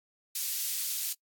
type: high-pass noise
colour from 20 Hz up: white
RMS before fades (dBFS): -33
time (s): 0.35-1.13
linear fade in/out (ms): 5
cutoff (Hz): 3700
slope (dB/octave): 12
effects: noise-tail reverb RT60 0.1 s tail -22 dB re dry + AAC 64 kbps